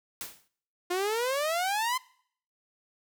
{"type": "noise with exponential decay", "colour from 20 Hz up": "white", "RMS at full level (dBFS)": -35, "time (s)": [0.21, 0.48], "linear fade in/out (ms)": 0, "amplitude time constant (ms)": 58}
{"type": "exponential sweep", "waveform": "sawtooth", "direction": "up", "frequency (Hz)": [349.2, 1046.5], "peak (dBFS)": -23, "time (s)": [0.9, 1.98], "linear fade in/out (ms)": 10}
{"effects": ["noise-tail reverb RT60 0.6 s tail -22 dB re dry"]}